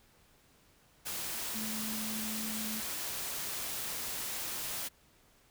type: tone in noise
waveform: sine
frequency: 217.8 Hz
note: A3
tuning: 17 cents flat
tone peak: -39 dBFS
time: 1.54-2.81 s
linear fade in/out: 20 ms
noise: white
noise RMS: -38 dBFS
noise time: 1.05-4.89 s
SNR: -4 dB
effects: pink hiss -65 dBFS RMS until 5.5 s